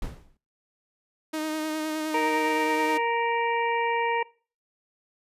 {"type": "noise with exponential decay", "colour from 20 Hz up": "brown", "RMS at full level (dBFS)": -28, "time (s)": [0.02, 0.37], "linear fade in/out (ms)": 2, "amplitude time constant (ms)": 75}
{"type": "tone with vibrato", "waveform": "sawtooth", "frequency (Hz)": 311.1, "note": "D#4", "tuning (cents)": 0, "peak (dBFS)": -24, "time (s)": [1.33, 2.98], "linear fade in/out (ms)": 10, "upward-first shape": "sine", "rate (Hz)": 9.7, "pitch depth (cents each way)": 22}
{"type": "harmonic tone", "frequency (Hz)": 466.3, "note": "A#4", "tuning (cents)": 1, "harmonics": [1, 2, 4, 5, 6], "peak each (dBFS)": [-28, -25, -33, -33, -40], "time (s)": [2.14, 4.23], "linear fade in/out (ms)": 5}
{"effects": ["noise-tail reverb RT60 0.4 s tail -23 dB re dry", "resampled to 32000 Hz"]}